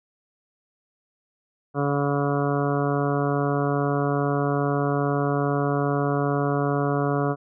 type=harmonic tone; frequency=142.4 Hz; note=C#3; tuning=47 cents sharp; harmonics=1 / 2 / 3 / 4 / 5 / 7 / 8 / 9 / 10; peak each=-25 / -27 / -27 / -31 / -30 / -35 / -33 / -35 / -37 dBFS; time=1.74-7.36 s; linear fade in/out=50 ms; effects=none